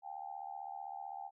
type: tone with amplitude modulation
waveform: sine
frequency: 792 Hz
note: G5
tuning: 18 cents sharp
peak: -38 dBFS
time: 0.02-1.31 s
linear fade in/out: 50 ms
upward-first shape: sine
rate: 75.7 Hz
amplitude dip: 95%
effects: none